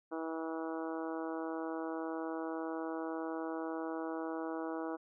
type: harmonic tone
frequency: 161.8 Hz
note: E3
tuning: 32 cents flat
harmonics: 2 / 3 / 4 / 5 / 6 / 7 / 8 / 9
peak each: -39 / -43 / -45 / -47 / -49 / -50 / -51 / -52 dBFS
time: 0.11-4.97 s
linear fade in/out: 20 ms
effects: none